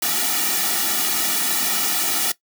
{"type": "noise with comb filter", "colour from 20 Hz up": "white", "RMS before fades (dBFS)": -21, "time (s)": [0.02, 2.32], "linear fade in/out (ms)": 5, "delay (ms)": 1.9, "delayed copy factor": -0.95, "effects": ["noise-tail reverb RT60 0.1 s tail -18 dB re dry", "high-pass 200 Hz 12 dB/octave"]}